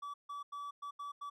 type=tone bursts at uneven times; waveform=triangle; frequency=1149 Hz; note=D6; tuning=38 cents flat; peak=-39 dBFS; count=6; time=0.02-0.14 / 0.29-0.43 / 0.52-0.71 / 0.82-0.91 / 0.99-1.12 / 1.21-1.3 s; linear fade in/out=10 ms; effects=none